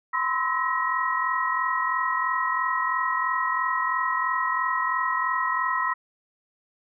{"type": "tone cluster", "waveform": "sine", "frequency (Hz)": [1009, 1052, 1297, 1900], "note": ["B5", "C6", "E6", "A#6"], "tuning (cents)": [37, 9, -28, 33], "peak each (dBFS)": -28, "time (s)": [0.13, 5.94], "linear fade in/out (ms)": 10, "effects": []}